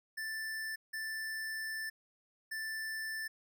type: tone bursts at uneven times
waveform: square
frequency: 1765 Hz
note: A6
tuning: 5 cents sharp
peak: -38 dBFS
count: 3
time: 0.17-0.76 / 0.93-1.9 / 2.51-3.28 s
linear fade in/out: 10 ms
effects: none